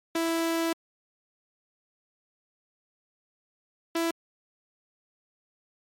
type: tone pair in turn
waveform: sawtooth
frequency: 330.5 / 332.6 Hz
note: E4 / E4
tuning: +5 / +16 cents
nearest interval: unison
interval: 11 cents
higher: second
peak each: -21 dBFS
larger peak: neither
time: 0.15-0.73 / 3.95-4.11 s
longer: first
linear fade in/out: 5 ms
effects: MP3 64 kbps